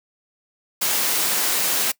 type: noise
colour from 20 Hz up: white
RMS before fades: -21 dBFS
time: 0.81-1.92 s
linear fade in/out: 10 ms
effects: noise-tail reverb RT60 0.1 s tail -22 dB re dry + high-pass 200 Hz 12 dB/octave